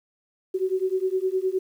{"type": "beating tone pair", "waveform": "sine", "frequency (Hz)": [371.2, 380.9], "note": ["F#4", "G4"], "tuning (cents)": [6, -50], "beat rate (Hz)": 9.7, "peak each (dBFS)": -25, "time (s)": [0.54, 1.59], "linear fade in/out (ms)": 10, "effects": ["9-bit"]}